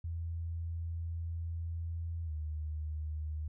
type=tone with pitch glide; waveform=sine; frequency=83.4 to 76.92 Hz; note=E2 to D#2; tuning=+21 to -19 cents; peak=-35 dBFS; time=0.04-3.48 s; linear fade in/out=5 ms; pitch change=-140 cents; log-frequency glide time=2.25-2.31 s; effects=none